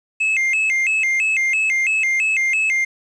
triangle tone with vibrato, 2339 Hz, D7, 8 cents flat, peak -14 dBFS, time 0.2-2.85 s, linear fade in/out 10 ms, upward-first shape square, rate 3 Hz, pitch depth 180 cents each way, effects resampled to 22050 Hz + 8-bit

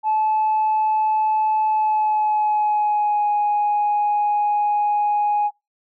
sine tone with pitch glide, 865 to 831.2 Hz, A5 to G#5, -30 to +1 cents, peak -15 dBFS, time 0.03-5.51 s, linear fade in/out 50 ms, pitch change -69 cents, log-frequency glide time 1.67-3.29 s, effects noise-tail reverb RT60 0.2 s tail -23 dB re dry + tanh soft clip ceiling -13 dBFS

